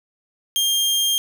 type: tone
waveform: sawtooth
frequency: 3205 Hz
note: G7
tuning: 38 cents sharp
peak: -14 dBFS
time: 0.56-1.18 s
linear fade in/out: 0 ms
effects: none